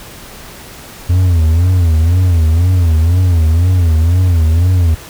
triangle tone with vibrato, 85.4 Hz, F2, 38 cents flat, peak -5 dBFS, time 1.09-4.95 s, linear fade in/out 10 ms, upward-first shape sine, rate 2 Hz, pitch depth 140 cents each way, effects pink hiss -33 dBFS RMS until 5.09 s

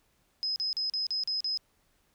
sine tone bursts, 5080 Hz, D#8, 35 cents sharp, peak -28 dBFS, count 7, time 0.43-1.574 s, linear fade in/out 0 ms, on 130 ms, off 39 ms, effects pink hiss -70 dBFS RMS until 2.14 s

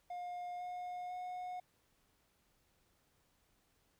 triangle tone with pitch steps, 712 / 719 / 726.1 Hz, F5 / F#5 / F#5, +33 / -50 / -33 cents, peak -39 dBFS, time 0.1-1.6 s, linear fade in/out 5 ms, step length 500 ms, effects pink hiss -75 dBFS RMS until 3.99 s

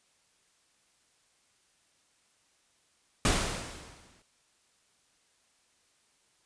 pink noise with exponential decay, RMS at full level -24 dBFS, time 3.25-4.22 s, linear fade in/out 1 ms, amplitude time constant 210 ms, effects white hiss -69 dBFS RMS until 6.45 s + resampled to 22050 Hz

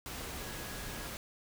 sine tone in noise, 1661.2 Hz, G#6, in tune, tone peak -52 dBFS, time 0.4-1.07 s, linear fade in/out 0 ms, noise pink, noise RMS -42 dBFS, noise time 0.06-1.17 s, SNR -13 dB, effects none

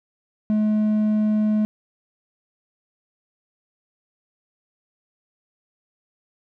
sine tone with hard clipping, 213.4 Hz, G#3, 47 cents sharp, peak -18 dBFS, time 0.5-1.65 s, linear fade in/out 0 ms, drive 3 dB, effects none

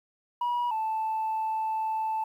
sine tone pair in turn, 966 / 878.9 Hz, B5 / A5, -39 / -2 cents, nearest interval major second, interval 163 cents, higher first, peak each -23 / -25 dBFS, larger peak first, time 0.41-0.71 / 0.71-2.24 s, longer second, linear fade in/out 5 ms, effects tanh soft clip ceiling -24 dBFS + 10-bit

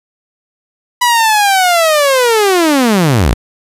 sawtooth linear sweep, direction down, 987.8 to 43.1 Hz, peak -4 dBFS, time 1.01-3.34 s, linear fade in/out 10 ms, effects resampled to 32000 Hz + 7-bit

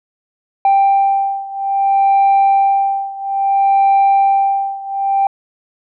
sine beating tone pair, 787 / 787.6 Hz, G5 / G5, +7 / +8 cents, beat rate 0.6 Hz, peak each -11 / -13 dBFS, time 0.65-5.27 s, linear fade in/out 2 ms, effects tanh soft clip ceiling -6 dBFS

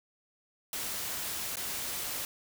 white noise with dropouts, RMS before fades -36 dBFS, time 0.73-2.25 s, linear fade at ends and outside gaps 1 ms, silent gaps 1.557-1.569 s, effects none

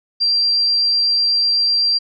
sine tone, 4727 Hz, D8, 10 cents sharp, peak -13 dBFS, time 0.2-1.99 s, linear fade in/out 20 ms, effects none

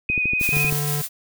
sine tone with vibrato, 2489 Hz, D#7, in tune, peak -19 dBFS, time 0.09-0.7 s, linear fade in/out 2 ms, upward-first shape sine, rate 12 Hz, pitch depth 21 cents each way
click train, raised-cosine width 3 ms, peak -16 dBFS, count 9, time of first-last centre 0.1-0.725 s, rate 12.8 Hz
blue noise with tremolo, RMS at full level -26 dBFS, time 0.39-1.09 s, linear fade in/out 50 ms, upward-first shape square, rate 6.2 Hz, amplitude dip 30%
square tone, 146.83 Hz, D3, in tune, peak -24 dBFS, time 0.52-1.02 s, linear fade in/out 10 ms
effects none

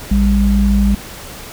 sine tone pair together, 56.78 / 199.9 Hz, A#1 / G3, -45 / +34 cents, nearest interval octave + minor seventh, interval 2179 cents, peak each -12 dBFS, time 0.11-0.95 s, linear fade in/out 5 ms, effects pink hiss -32 dBFS RMS until 1.52 s

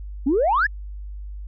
sine exponential sweep, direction up, 251.4 to 1820 Hz, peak -15 dBFS, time 0.26-0.67 s, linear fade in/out 10 ms, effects tanh soft clip ceiling -12 dBFS + added 50 Hz sine -31 dBFS peak until 1.47 s

